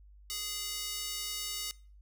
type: tone with high-pass filter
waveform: square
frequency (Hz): 415.3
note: G#4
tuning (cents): 0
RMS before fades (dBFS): -38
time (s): 0.3-1.71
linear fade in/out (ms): 0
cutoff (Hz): 4100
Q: 1
effects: noise-tail reverb RT60 0.4 s tail -22 dB re dry + added 50 Hz sine -53 dBFS peak until 2.01 s